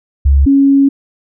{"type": "tone pair in turn", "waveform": "sine", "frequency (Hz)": [69.3, 276.3], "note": ["C#2", "C#4"], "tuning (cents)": [0, -6], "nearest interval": "2 octaves", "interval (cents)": 2394, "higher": "second", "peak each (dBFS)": -5, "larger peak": "neither", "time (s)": [[0.25, 0.46], [0.46, 0.89]], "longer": "second", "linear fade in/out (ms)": 10, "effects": []}